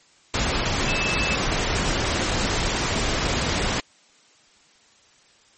sine tone in noise, 2622 Hz, E7, 10 cents flat, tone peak -25 dBFS, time 0.88-1.35 s, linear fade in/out 0 ms, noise pink, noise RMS -23 dBFS, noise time 0.34-3.8 s, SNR -5 dB, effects white hiss -56 dBFS RMS until 5.57 s + MP3 32 kbps

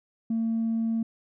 triangle tone with tanh clipping, 226.4 Hz, A3, 50 cents sharp, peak -24 dBFS, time 0.3-1.03 s, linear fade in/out 5 ms, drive 5 dB, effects none

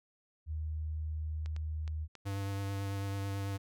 sine tone, 77.78 Hz, D#2, in tune, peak -34 dBFS, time 0.46-2.08 s, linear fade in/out 50 ms
clicks, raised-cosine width 0.2 ms, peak -32 dBFS, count 4, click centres 1.46 / 1.564 / 1.878 / 2.153 s
square tone with vibrato, 98.8 Hz, G2, 14 cents sharp, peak -35 dBFS, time 2.25-3.58 s, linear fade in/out 20 ms, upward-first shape triangle, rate 9.1 Hz, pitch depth 17 cents each way
effects none

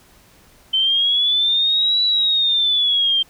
sine linear two-way sweep, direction up then down, 3077 to 3951 to 3147 Hz, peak -14 dBFS, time 0.73-3.23 s, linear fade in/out 10 ms, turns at 2.03 s, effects pink hiss -51 dBFS RMS until 3.29 s

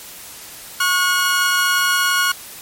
sawtooth tone pair together, 1100.2 / 1443 Hz, C#6 / F#6, -13 / -44 cents, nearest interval perfect fourth, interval 469 cents, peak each -17 / -12 dBFS, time 0.8-2.32 s, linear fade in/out 5 ms, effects white hiss -36 dBFS RMS until 2.61 s + MP3 64 kbps

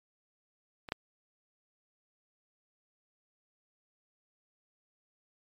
clicks, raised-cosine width 0.3 ms, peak -26 / -15 dBFS, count 2, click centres 0.888 / 0.921 s, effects MP3 64 kbps

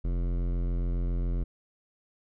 sine tone with hard clipping, 43.65 Hz, F1, in tune, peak -28 dBFS, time 0.04-1.44 s, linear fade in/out 10 ms, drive 16 dB, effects none

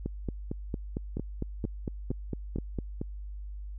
two click trains, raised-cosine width 3 ms, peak -19 / -20 dBFS, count 14 / 4, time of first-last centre 0.06-3.015 / 1.17-2.585 s, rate 4.4 / 2.12 Hz, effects added 50 Hz sine -37 dBFS peak until 3.78 s

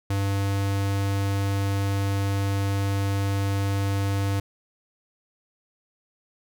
square tone, 98.9 Hz, G2, 16 cents sharp, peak -23 dBFS, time 0.1-4.4 s, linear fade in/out 5 ms, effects none

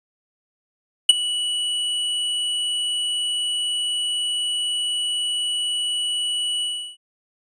square tone with ADSR envelope, 2946 Hz, F#7, 8 cents flat, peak -5 dBFS, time 1.09-6.97 s, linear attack 5 ms, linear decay 22 ms, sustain -17 dB, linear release 350 ms, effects resampled to 22050 Hz

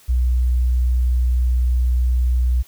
sine tone, 61.74 Hz, B1, in tune, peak -14 dBFS, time 0.08-2.63 s, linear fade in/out 20 ms, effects white hiss -50 dBFS RMS until 2.67 s

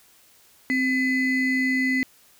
triangle ring-modulated tone, 1136 Hz, C#6, 42 cents sharp, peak -15 dBFS, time 0.7-2.03 s, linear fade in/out 0 ms, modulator 875 Hz, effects white hiss -56 dBFS RMS until 2.39 s

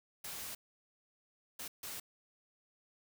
white noise bursts at uneven times, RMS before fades -44 dBFS, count 3, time 0.24-0.55 / 1.59-1.68 / 1.83-2 s, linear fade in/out 5 ms, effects none

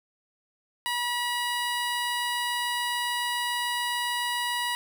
15% pulse tone, 967 Hz, B5, 37 cents flat, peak -20 dBFS, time 0.86-4.75 s, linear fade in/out 0 ms, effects none

